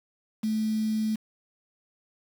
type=tone with quantisation; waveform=sine; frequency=217.5 Hz; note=A3; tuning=20 cents flat; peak=-24 dBFS; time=0.43-1.16 s; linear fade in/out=10 ms; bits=7; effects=none